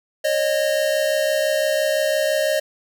square tone pair together, 549.1 / 615 Hz, C#5 / D#5, -17 / -20 cents, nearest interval major second, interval 197 cents, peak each -23 / -20 dBFS, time 0.24-2.6 s, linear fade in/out 10 ms, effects none

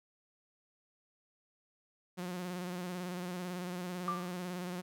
sawtooth tone with vibrato, 179.4 Hz, F3, 47 cents sharp, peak -34 dBFS, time 2.17-4.82 s, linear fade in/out 20 ms, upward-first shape square, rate 18 Hz, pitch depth 36 cents each way
sine tone with exponential decay, 1181 Hz, D6, 9 cents sharp, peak -29 dBFS, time 4.08-4.38 s, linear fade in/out 1 ms, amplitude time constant 64 ms
effects none

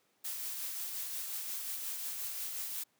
blue noise with tremolo, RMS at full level -38 dBFS, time 0.24-2.84 s, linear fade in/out 10 ms, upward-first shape triangle, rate 5.6 Hz, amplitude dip 35%, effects pink hiss -73 dBFS RMS until 2.99 s + high-pass 200 Hz 12 dB/octave

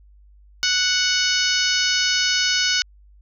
harmonic tone with a mistuned harmonic, 740 Hz, F#5, in tune, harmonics 2 / 3 / 4 / 5 / 6 / 7 / 8 / 9, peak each -24 / -27 / -24 / -28 / -25 / -24 / -28 / -32 dBFS, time 0.63-2.82 s, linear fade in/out 0 ms, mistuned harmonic 9, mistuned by -30 cents, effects added 50 Hz sine -47 dBFS peak until 3.21 s

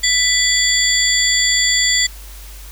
sine tone cluster, 1988 / 3396 / 4647 / 7200 Hz, B6 / G#7 / D8 / A8, +11 / +38 / -19 / +39 cents, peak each -18 dBFS, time 0.03-2.07 s, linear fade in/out 10 ms, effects added 50 Hz sine -33 dBFS peak until 2.71 s + white hiss -40 dBFS RMS until 2.71 s

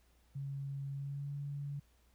sine tone with pitch glide, 138.59 to 142.49 Hz, C#3 to C#3, 0 to +48 cents, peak -38 dBFS, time 0.35-1.8 s, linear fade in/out 10 ms, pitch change +48 cents, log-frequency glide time 0.93-1.32 s, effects added 60 Hz sine -67 dBFS peak until 2.14 s + pink hiss -73 dBFS RMS until 2.14 s

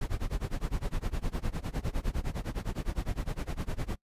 brown noise with tremolo, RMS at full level -29 dBFS, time 0.01-3.96 s, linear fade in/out 5 ms, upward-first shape sine, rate 9.8 Hz, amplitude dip 95%, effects noise-tail reverb RT60 0.1 s tail -23 dB re dry + resampled to 32000 Hz

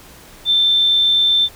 sine tone, 3556 Hz, A7, 18 cents sharp, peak -11 dBFS, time 0.45-1.49 s, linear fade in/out 50 ms, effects pink hiss -42 dBFS RMS until 1.55 s

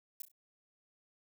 violet noise with echo, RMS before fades -42 dBFS, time 0.2-0.22 s, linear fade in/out 2 ms, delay 32 ms, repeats 3, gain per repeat -9 dB, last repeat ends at 0.316 s, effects none

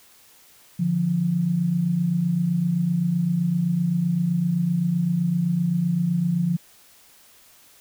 sine tone pair together, 146.83 / 174.61 Hz, D3 / F3, 0 / 0 cents, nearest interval minor third, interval 300 cents, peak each -26 / -20 dBFS, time 0.79-6.57 s, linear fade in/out 10 ms, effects white hiss -53 dBFS RMS until 7.8 s

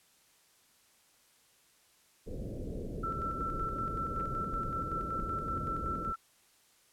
pink low-pass noise, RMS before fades -39 dBFS, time 2.26-6.13 s, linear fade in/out 20 ms, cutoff 560 Hz, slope 48 dB/octave
sine tone with tremolo, 1337 Hz, E6, 24 cents sharp, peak -33 dBFS, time 3.03-6.16 s, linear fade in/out 10 ms, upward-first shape square, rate 5.3 Hz, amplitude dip 40%
clicks, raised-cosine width 0.5 ms, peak -36 dBFS, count 2, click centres 4.199 / 4.209 s
effects white hiss -66 dBFS RMS until 6.92 s + low-pass 12000 Hz 12 dB/octave

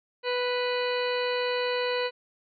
harmonic tone with a mistuned harmonic, 493.9 Hz, B4, in tune, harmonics 1 / 2 / 3 / 4 / 5 / 6 / 8 / 9, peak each -27 / -34 / -37 / -37 / -37 / -38 / -38 / -43 dBFS, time 0.23-2.11 s, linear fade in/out 50 ms, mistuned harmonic 8, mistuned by +29 cents, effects none

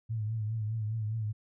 sine tone with vibrato, 109.4 Hz, A2, 9 cents flat, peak -30 dBFS, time 0.09-1.33 s, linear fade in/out 20 ms, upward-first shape triangle, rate 4.9 Hz, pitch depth 76 cents each way, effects none

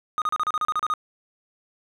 triangle tone bursts, 1238 Hz, D#6, 9 cents flat, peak -19 dBFS, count 11, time 0.18-0.938 s, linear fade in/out 0 ms, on 38 ms, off 34 ms, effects none

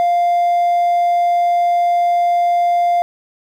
triangle tone, 698.5 Hz, F5, in tune, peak -9 dBFS, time 0-3.02 s, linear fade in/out 0 ms, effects tanh soft clip ceiling -6 dBFS + 8-bit

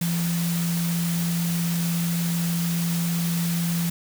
sine tone in noise, 170 Hz, F3, 46 cents flat, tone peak -22 dBFS, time 0.01-3.9 s, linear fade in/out 5 ms, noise white, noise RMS -32 dBFS, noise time 0.01-3.9 s, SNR +7 dB, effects none

